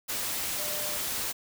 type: tone in noise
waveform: sine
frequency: 598 Hz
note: D5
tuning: 31 cents sharp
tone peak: -40 dBFS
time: 0.58-0.98 s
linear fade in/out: 20 ms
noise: white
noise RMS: -32 dBFS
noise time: 0.08-1.33 s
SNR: -11 dB
effects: none